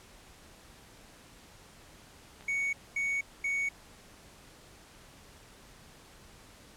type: clicks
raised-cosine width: 0.3 ms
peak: -35 / -39 dBFS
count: 2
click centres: 2.409 / 2.424 s
type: tone bursts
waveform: triangle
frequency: 2229 Hz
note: C#7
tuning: 9 cents sharp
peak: -27 dBFS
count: 3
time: 2.48-3.69 s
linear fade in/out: 5 ms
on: 250 ms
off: 230 ms
effects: pink hiss -55 dBFS RMS until 6.76 s + low-pass 11000 Hz 12 dB/octave